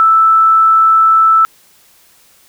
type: tone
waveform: sine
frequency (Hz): 1318.5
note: E6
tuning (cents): 0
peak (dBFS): -5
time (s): 0-1.45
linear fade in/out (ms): 0
effects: white hiss -48 dBFS RMS until 2.48 s